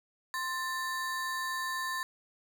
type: ring-modulated tone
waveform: square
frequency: 1410 Hz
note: F6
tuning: 16 cents sharp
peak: -30 dBFS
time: 0.34-2.03 s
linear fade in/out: 0 ms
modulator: 366 Hz
effects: none